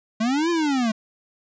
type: linear two-way sweep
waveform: square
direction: up then down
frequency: 211.8 to 349.2 to 211.8 Hz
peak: -20 dBFS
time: 0.2-0.92 s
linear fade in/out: 10 ms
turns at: 0.5 s
effects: resampled to 16000 Hz